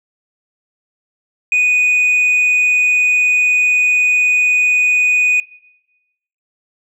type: tone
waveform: sine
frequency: 2481 Hz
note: D#7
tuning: 6 cents flat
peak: -8 dBFS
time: 1.52-5.4 s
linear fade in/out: 2 ms
effects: noise-tail reverb RT60 1.0 s tail -22 dB re dry + tanh soft clip ceiling -9 dBFS